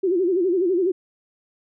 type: tone with vibrato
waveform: sine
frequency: 362.4 Hz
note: F#4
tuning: 36 cents flat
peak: -17 dBFS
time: 0.03-0.92 s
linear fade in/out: 10 ms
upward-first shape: sine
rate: 12 Hz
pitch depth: 130 cents each way
effects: none